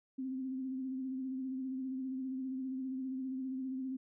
sine tone with vibrato, 261.6 Hz, C4, in tune, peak -36 dBFS, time 0.18-3.97 s, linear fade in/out 10 ms, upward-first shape sine, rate 15 Hz, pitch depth 35 cents each way, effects none

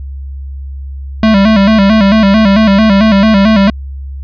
square tone with vibrato, 207.7 Hz, G#3, in tune, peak -5 dBFS, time 1.23-3.7 s, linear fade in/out 2 ms, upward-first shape square, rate 4.5 Hz, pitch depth 97 cents each way, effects added 68 Hz sine -20 dBFS peak until 4.23 s + resampled to 11025 Hz

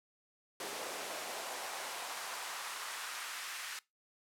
pink noise with high-pass filter sweep, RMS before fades -42 dBFS, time 0.6-3.79 s, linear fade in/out 2 ms, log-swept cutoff 440 to 1600 Hz, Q 1.3, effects noise-tail reverb RT60 0.2 s tail -21 dB re dry + low-pass 12000 Hz 12 dB/octave

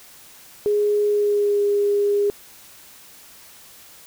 sine tone with pitch glide, 415.3 to 407.9 Hz, G#4 to G#4, 0 to -31 cents, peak -16 dBFS, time 0.66-2.3 s, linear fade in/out 0 ms, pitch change -31 cents, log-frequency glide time 1.08-1.62 s, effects white hiss -46 dBFS RMS until 4.06 s

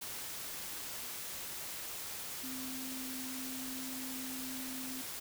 sine tone in noise, 259.8 Hz, C4, 12 cents flat, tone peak -43 dBFS, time 2.43-5.02 s, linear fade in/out 10 ms, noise white, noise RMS -43 dBFS, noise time 0.01-5.2 s, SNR -3 dB, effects none

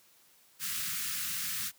white band-stop noise, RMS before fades -35 dBFS, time 0.59-1.72 s, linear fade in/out 50 ms, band 220 to 1200 Hz, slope 48 dB/octave, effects white hiss -63 dBFS RMS until 1.78 s + high-pass 100 Hz 12 dB/octave

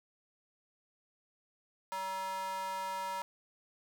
square tone with high-pass filter, 190 Hz, F#3, 46 cents sharp, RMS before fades -38 dBFS, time 1.92-3.22 s, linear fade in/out 0 ms, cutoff 870 Hz, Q 4.5, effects none

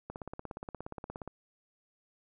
click train, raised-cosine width 1 ms, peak -26 dBFS, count 21, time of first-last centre 0.1-1.276 s, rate 17 Hz, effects none

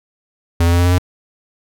square tone with pitch steps, 84.5 / 85.63 / 86.78 / 87.94 / 89.11 / 90.3 Hz, E2 / F2 / F2 / F2 / F2 / F#2, +43 / -34 / -10 / +13 / +35 / -42 cents, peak -11 dBFS, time 0.6-0.984 s, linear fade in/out 5 ms, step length 64 ms, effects none

